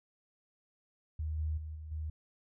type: tone with level steps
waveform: sine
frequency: 77.7 Hz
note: D#2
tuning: 2 cents flat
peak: -33 / -31 / -39 / -42 / -35 dBFS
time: 1.19-2.1 s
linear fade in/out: 5 ms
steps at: 1.38 / 1.57 / 1.75 / 1.91 s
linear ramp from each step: 10 ms
effects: none